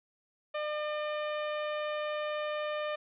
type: tone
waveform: sawtooth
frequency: 602 Hz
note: D5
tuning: 43 cents sharp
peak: -28 dBFS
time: 0.54-2.96 s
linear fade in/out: 10 ms
effects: resampled to 8000 Hz